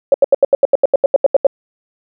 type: tone bursts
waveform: sine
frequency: 553 Hz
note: C#5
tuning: 4 cents flat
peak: -4 dBFS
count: 14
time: 0.12-1.468 s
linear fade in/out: 2 ms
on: 22 ms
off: 80 ms
effects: none